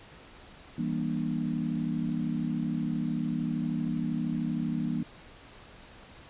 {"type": "chord", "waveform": "sine", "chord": "E half-diminished seventh", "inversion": "none", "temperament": "just", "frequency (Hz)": [164.81, 197.78, 237.3, 296.7], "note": ["E3", "G3", "Bb3", "D4"], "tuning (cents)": [0, 16, 31, 18], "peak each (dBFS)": [-33, -35, -31, -36], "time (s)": [0.78, 5.03], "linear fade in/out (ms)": 5, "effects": ["pink hiss -51 dBFS RMS until 6.29 s", "resampled to 8000 Hz"]}